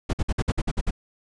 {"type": "noise bursts", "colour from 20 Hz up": "brown", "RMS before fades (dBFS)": -22, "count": 9, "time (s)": [0.09, 0.909], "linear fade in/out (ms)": 10, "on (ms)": 43, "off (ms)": 54, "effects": ["resampled to 22050 Hz"]}